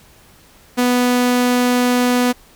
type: tone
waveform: sawtooth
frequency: 246.9 Hz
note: B3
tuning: in tune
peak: -9 dBFS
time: 0.77-2.33 s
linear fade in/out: 20 ms
effects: pink hiss -48 dBFS RMS until 2.55 s